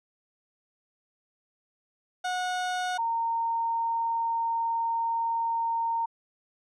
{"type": "tone pair in turn", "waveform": ["30% pulse", "sine"], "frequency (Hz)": [730, 919.6], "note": ["F#5", "A#5"], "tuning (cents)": [-24, -24], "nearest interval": "major third", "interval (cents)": 400, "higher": "second", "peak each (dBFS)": -25, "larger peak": "neither", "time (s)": [[2.24, 2.98], [2.98, 6.06]], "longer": "second", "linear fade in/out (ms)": 10, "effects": ["low-pass 7000 Hz 12 dB/octave"]}